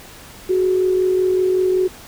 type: tone pair together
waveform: sine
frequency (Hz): 370 / 415.3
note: F#4 / G#4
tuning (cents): 0 / 0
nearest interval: major second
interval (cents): 200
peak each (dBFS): -14 / -25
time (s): 0.49-1.88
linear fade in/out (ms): 10
effects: pink hiss -40 dBFS RMS until 2.07 s